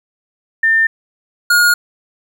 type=tone pair in turn; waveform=sine / square; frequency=1800 / 1432.2 Hz; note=A6 / F6; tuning=+39 / +43 cents; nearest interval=major third; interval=396 cents; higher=first; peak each=-9 dBFS; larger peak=neither; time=0.63-0.87 / 1.5-1.74 s; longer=neither; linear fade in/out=5 ms; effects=8-bit